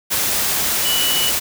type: tone in noise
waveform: sine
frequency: 2955 Hz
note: F#7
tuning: 3 cents flat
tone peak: -19 dBFS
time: 0.84-1.31 s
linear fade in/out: 20 ms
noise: white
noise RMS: -19 dBFS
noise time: 0.1-1.4 s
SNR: -3 dB
effects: none